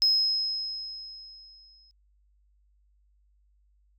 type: tone with exponential decay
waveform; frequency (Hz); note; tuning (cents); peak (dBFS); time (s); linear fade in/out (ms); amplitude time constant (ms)
sine; 5130; E8; -48; -17; 0.02-1.91; 0; 410
effects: tanh soft clip ceiling -14 dBFS + added 50 Hz sine -62 dBFS peak until 3.98 s